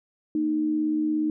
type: tone pair together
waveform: sine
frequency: 230.2 / 307.3 Hz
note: A#3 / D#4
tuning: -22 / -21 cents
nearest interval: perfect fourth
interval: 501 cents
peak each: -32 / -22 dBFS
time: 0.35-1.3 s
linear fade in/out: 2 ms
effects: none